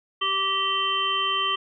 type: harmonic tone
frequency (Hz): 388.6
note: G4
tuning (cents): -15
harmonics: 1 / 3 / 5 / 7 / 8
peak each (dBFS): -36 / -25 / -35 / -32 / -25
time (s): 0.21-1.56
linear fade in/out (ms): 10
effects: none